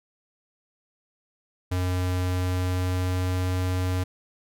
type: tone with pitch glide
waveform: square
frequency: 91 to 91.63 Hz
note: F#2 to F#2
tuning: -28 to -16 cents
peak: -24 dBFS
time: 1.71-4.04 s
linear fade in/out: 10 ms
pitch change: +12 cents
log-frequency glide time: 2.22-3.5 s
effects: none